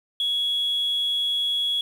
sine tone, 3350 Hz, G#7, 14 cents sharp, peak -20 dBFS, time 0.2-1.81 s, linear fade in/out 2 ms, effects tanh soft clip ceiling -18 dBFS + 8-bit

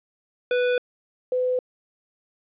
square / sine tone pair in turn, 494 / 504.4 Hz, B4 / B4, 0 / +36 cents, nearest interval unison, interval 36 cents, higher second, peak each -20 dBFS, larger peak neither, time 0.51-0.78 / 1.32-1.59 s, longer neither, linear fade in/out 2 ms, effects resampled to 8000 Hz + 10-bit

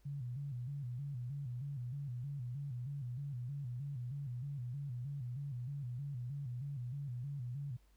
sine tone with vibrato, 131.8 Hz, C3, 13 cents sharp, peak -39 dBFS, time 0.05-7.77 s, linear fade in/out 10 ms, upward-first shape square, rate 3.2 Hz, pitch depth 130 cents each way, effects added 50 Hz sine -65 dBFS peak until 7.96 s + pink hiss -75 dBFS RMS until 7.96 s

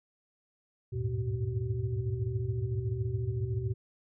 sine tone cluster, 75.3 / 98.2 / 105.8 / 119.7 / 380.6 Hz, D2 / G2 / G#2 / A#2 / F#4, +44 / +4 / +33 / +46 / +49 cents, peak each -40 / -37 / -36 / -32 / -40 dBFS, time 0.92-3.74 s, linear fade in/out 20 ms, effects none

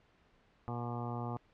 harmonic tone, 120 Hz, B2, 49 cents flat, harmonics 1 / 2 / 3 / 4 / 5 / 6 / 7 / 8 / 9 / 10, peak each -39 / -43 / -48 / -48 / -53 / -46 / -46 / -52 / -49 / -50 dBFS, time 0.68-1.37 s, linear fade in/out 0 ms, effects pink hiss -68 dBFS RMS until 1.53 s + low-pass 3000 Hz 12 dB/octave

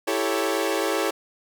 sawtooth chord, A dominant seventh, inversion second, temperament equal, 329.6 / 392 / 440 / 554.4 Hz, E4 / G4 / A4 / C#5, 0 / 0 / 0 / 0 cents, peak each -24 dBFS, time 0.07-1.11 s, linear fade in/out 10 ms, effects none

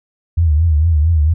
sine tone with vibrato, 79.3 Hz, D#2, 33 cents sharp, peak -9 dBFS, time 0.37-1.34 s, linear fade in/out 10 ms, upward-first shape triangle, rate 4.4 Hz, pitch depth 150 cents each way, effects none

